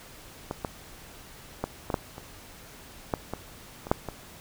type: clicks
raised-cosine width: 1 ms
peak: -16 / -15 / -13 / -16 / -10 / -26 / -11 / -17 / -23 / -6 / -19 dBFS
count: 11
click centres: 0.511 / 0.648 / 1.64 / 1.902 / 1.942 / 2.181 / 3.138 / 3.336 / 3.869 / 3.915 / 4.087 s
effects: pink hiss -48 dBFS RMS until 4.4 s